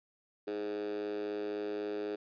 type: tone with high-pass filter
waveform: 10% pulse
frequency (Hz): 103.83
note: G#2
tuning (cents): 0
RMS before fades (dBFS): -37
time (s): 0.47-2.16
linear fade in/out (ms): 10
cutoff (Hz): 370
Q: 9.6
effects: resampled to 11025 Hz + 12-bit